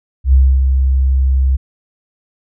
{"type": "tone with ADSR envelope", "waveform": "sine", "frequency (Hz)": 66.1, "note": "C2", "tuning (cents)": 18, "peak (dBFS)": -4, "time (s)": [0.24, 1.57], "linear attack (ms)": 90, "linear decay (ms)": 270, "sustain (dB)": -5, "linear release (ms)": 16, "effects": []}